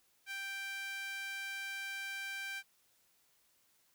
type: tone with high-pass filter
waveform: sawtooth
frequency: 785 Hz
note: G5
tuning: 2 cents sharp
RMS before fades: -42 dBFS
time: 0.26-2.63 s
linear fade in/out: 50 ms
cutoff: 1900 Hz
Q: 8.7
effects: white hiss -72 dBFS RMS until 3.94 s